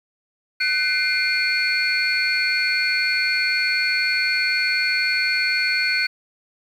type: tone cluster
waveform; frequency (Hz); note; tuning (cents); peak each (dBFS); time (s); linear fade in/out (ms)
sine; 1509 / 2104 / 2400 / 4396; F#6 / C7 / D7 / C#8; +34 / +9 / +37 / -15; -23; 0.6-6.07; 10
effects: tanh soft clip ceiling -10 dBFS + 8-bit